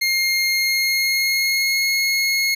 25% pulse tone with pitch glide, 2131 to 2164 Hz, C7 to C#7, +31 to -42 cents, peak -13 dBFS, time 0.01-2.55 s, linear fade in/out 10 ms, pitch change +27 cents, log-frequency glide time 0.46-1.87 s, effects none

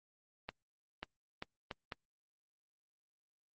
accelerating click train, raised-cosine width 0.3 ms, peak -24 dBFS, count 5, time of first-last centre 0.49-1.922 s, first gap 540 ms, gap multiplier 0.73, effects Opus 24 kbps

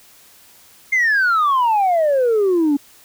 sine exponential sweep, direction down, 2135 to 276.4 Hz, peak -11 dBFS, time 0.92-2.77 s, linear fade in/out 10 ms, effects tanh soft clip ceiling -11 dBFS + white hiss -48 dBFS RMS until 3.04 s

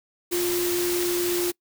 sine tone in noise, 351.8 Hz, F4, 13 cents sharp, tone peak -23 dBFS, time 0.31-1.52 s, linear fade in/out 20 ms, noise white, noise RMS -29 dBFS, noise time 0.31-1.52 s, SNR +3 dB, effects noise-tail reverb RT60 0.1 s tail -24 dB re dry

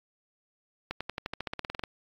accelerating click train, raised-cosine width 0.3 ms, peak -17 dBFS, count 15, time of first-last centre 0.91-1.837 s, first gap 96 ms, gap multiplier 0.94, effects AAC 64 kbps

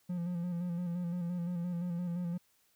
triangle tone with vibrato, 174.61 Hz, F3, in tune, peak -31 dBFS, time 0.09-2.38 s, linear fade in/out 10 ms, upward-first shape square, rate 5.8 Hz, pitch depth 37 cents each way, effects white hiss -71 dBFS RMS until 2.75 s

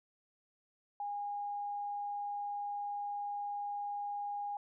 sine tone, 817 Hz, G#5, 29 cents flat, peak -36 dBFS, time 1-4.57 s, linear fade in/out 2 ms, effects none

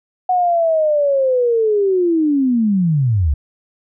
sine linear sweep, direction down, 740 to 64.3 Hz, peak -12 dBFS, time 0.29-3.34 s, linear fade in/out 5 ms, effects none

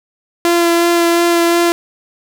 sawtooth tone with vibrato, 341.4 Hz, F4, 39 cents flat, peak -6 dBFS, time 0.45-1.72 s, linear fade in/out 0 ms, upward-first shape sine, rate 2.8 Hz, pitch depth 12 cents each way, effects none

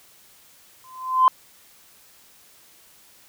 sine tone with exponential growth, 1031 Hz, C6, 26 cents flat, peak -8 dBFS, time 0.84-1.28 s, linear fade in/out 1 ms, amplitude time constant 95 ms, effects tanh soft clip ceiling -6 dBFS + white hiss -53 dBFS RMS until 3.28 s

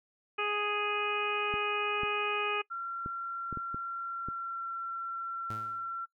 harmonic tone, 415.3 Hz, G#4, in tune, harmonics 1 / 2 / 3 / 4 / 5 / 6 / 7, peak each -36 / -40 / -34 / -42 / -45 / -34 / -42 dBFS, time 0.38-2.62 s, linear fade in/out 10 ms
clicks, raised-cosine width 3 ms, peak -27 dBFS, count 7, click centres 1.54 / 2.034 / 3.061 / 3.527 / 3.573 / 3.745 / 4.286 s
sine tone with pitch glide, 1368 to 1357.8 Hz, F6 to F6, -36 to -49 cents, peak -34 dBFS, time 2.7-6.06 s, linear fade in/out 20 ms, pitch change -13 cents, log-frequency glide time 4.04-4.77 s
sawtooth tone with exponential decay, 108.9 Hz, A2, 17 cents flat, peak -35 dBFS, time 5.5-5.96 s, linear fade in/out 0 ms, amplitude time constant 100 ms
effects noise-tail reverb RT60 0.1 s tail -21 dB re dry

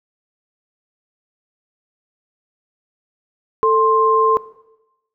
sine tone pair together, 443.1 / 1053 Hz, A4 / C6, +12 / +11 cents, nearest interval octave + minor third, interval 1499 cents, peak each -14 dBFS, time 3.63-4.37 s, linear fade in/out 0 ms, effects noise-tail reverb RT60 0.9 s tail -18 dB re dry

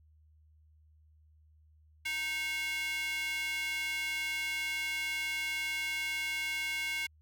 square tone with high-pass filter, 311.1 Hz, D#4, in tune, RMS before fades -35 dBFS, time 2.05-7.07 s, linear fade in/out 10 ms, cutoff 2200 Hz, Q 3.9, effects added 77 Hz sine -60 dBFS peak until 7.21 s

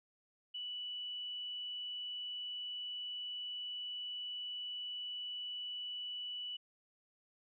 sine tone, 2960 Hz, F#7, in tune, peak -40 dBFS, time 0.54-6.57 s, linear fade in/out 10 ms, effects none

